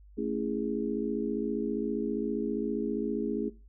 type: chord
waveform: sine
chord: A major seventh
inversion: none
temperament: just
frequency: 220 / 275 / 330 / 412.5 Hz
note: A3 / C#4 / E4 / G#4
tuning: 0 / -14 / +2 / -12 cents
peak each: -34 / -34 / -36 / -34 dBFS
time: 0.17-3.5 s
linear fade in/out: 20 ms
effects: noise-tail reverb RT60 0.3 s tail -19 dB re dry + added 50 Hz sine -51 dBFS peak until 3.68 s